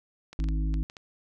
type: clicks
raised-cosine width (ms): 0.2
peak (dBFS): -27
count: 7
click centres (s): 0.33 / 0.401 / 0.441 / 0.487 / 0.741 / 0.899 / 0.968
type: harmonic tone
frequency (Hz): 52.6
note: G#1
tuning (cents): +23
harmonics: 1 / 3 / 5 / 6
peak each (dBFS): -25 / -35 / -39 / -41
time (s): 0.39-0.83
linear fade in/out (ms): 0
effects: none